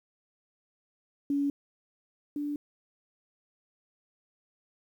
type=tone pair in turn; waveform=sine; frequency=283.2 / 291.8 Hz; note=C#4 / D4; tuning=+37 / -11 cents; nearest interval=minor second; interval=52 cents; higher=second; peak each=-25 / -30 dBFS; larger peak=first; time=1.3-1.5 / 2.36-2.56 s; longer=neither; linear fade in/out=2 ms; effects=10-bit